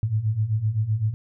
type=beating tone pair; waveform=sine; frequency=103.83 / 111.63 Hz; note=G#2 / A2; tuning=0 / +25 cents; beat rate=7.8 Hz; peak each=-26 / -22 dBFS; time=0.03-1.14 s; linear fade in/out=0 ms; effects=none